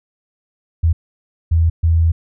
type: tone bursts at uneven times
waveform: sine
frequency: 82.41 Hz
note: E2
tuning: in tune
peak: -10 dBFS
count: 3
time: 0.83-0.93 / 1.51-1.7 / 1.83-2.12 s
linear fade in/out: 10 ms
effects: none